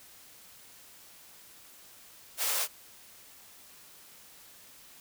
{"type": "high-pass noise", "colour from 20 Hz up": "white", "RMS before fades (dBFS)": -30, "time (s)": [2.37, 2.68], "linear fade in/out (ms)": 50, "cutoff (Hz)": 430, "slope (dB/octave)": 96, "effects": ["white hiss -54 dBFS RMS until 5 s"]}